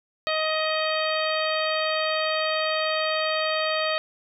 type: harmonic tone with a mistuned harmonic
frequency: 627 Hz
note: D#5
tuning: 13 cents sharp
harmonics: 1 / 2 / 3 / 4 / 5 / 6 / 7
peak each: -26 / -29 / -31 / -32 / -33 / -34 / -34 dBFS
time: 0.27-3.98 s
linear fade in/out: 0 ms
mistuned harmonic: 7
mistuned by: +23 cents
effects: none